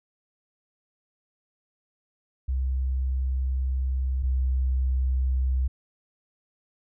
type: tone pair in turn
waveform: sine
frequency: 65.1 / 64.61 Hz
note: C2 / C2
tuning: -8 / -21 cents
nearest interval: unison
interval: 13 cents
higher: first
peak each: -23 / -21 dBFS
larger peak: second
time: 2.48-4.23 / 4.23-5.68 s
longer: first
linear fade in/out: 10 ms
effects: none